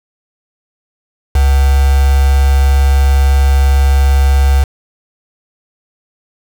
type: tone with quantisation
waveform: sine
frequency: 68.5 Hz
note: C#2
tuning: 20 cents flat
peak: -6 dBFS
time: 1.35-4.64 s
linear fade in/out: 5 ms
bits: 3
effects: none